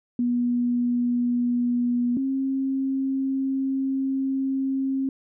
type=tone pair in turn; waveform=sine; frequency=242.7 / 268.1 Hz; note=B3 / C4; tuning=-30 / +42 cents; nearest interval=major second; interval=172 cents; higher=second; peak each=-20 / -22 dBFS; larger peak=first; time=0.19-2.17 / 2.17-5.09 s; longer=second; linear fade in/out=2 ms; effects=none